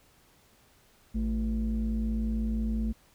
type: tone pair together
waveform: sine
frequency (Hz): 55.27 / 221.1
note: A1 / A3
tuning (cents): +8 / +9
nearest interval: 2 octaves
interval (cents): 2401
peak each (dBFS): -27 / -28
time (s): 1.14-2.93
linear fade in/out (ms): 20
effects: tanh soft clip ceiling -23 dBFS + pink hiss -62 dBFS RMS until 3.14 s